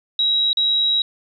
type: tone with dropouts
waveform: sine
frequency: 3852 Hz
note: B7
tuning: 44 cents flat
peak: -15 dBFS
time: 0.19-1.02 s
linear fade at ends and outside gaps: 2 ms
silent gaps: 0.531-0.571 s
effects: none